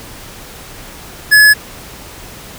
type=tone; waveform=square; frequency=1702 Hz; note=G#6; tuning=42 cents sharp; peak=-4 dBFS; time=1.31-1.54 s; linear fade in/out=20 ms; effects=pink hiss -33 dBFS RMS until 2.58 s

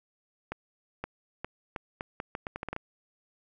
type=accelerating click train; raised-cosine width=0.5 ms; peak=-19 dBFS; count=13; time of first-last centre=0.52-2.764 s; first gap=520 ms; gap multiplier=0.78; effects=none

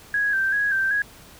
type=tone with vibrato; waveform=sine; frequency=1612 Hz; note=G6; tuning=48 cents sharp; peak=-19 dBFS; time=0.14-1.02 s; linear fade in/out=2 ms; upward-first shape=square; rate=2.6 Hz; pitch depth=50 cents each way; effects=pink hiss -47 dBFS RMS until 1.39 s

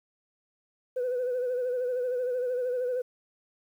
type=tone with vibrato; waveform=sine; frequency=499 Hz; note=B4; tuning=18 cents sharp; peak=-25 dBFS; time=0.96-3.02 s; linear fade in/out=10 ms; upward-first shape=sine; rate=13 Hz; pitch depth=49 cents each way; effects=tanh soft clip ceiling -24 dBFS + 10-bit

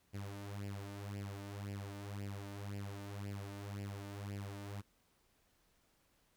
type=tone with flanger; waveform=sawtooth; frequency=100.4 Hz; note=G2; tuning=42 cents sharp; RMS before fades=-45 dBFS; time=0.13-4.82 s; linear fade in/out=20 ms; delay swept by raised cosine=0.39 to 3.39 ms; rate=1.9 Hz; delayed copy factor=+0.75; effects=pink hiss -74 dBFS RMS until 6.36 s

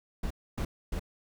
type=noise bursts; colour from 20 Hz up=brown; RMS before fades=-32 dBFS; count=3; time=0.23-0.995 s; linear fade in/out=5 ms; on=75 ms; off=270 ms; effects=none

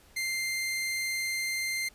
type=tone; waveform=sawtooth; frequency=2093 Hz; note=C7; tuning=in tune; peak=-26 dBFS; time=0.16-1.89 s; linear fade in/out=10 ms; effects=pink hiss -59 dBFS RMS until 1.94 s + resampled to 32000 Hz

